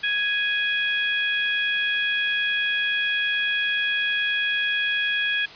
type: harmonic tone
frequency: 830.6 Hz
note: G#5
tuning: in tune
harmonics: 2 / 3 / 4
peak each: -24 / -26 / -27 dBFS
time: 0.03-5.46 s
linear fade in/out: 10 ms
effects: white hiss -42 dBFS RMS until 5.55 s + resampled to 11025 Hz